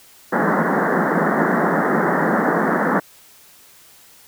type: band-pass noise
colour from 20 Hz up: pink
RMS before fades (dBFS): -18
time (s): 0.32-3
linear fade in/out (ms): 10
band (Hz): 160 to 1900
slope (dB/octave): 96
effects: white hiss -48 dBFS RMS until 4.27 s